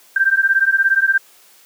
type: beating tone pair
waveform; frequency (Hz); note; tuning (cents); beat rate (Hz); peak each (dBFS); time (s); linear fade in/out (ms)
sine; 1568 / 1585; G6 / G6; 0 / +19; 17; -15; 0.16-1.18; 5
effects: white hiss -49 dBFS RMS until 1.65 s + high-pass 300 Hz 12 dB/octave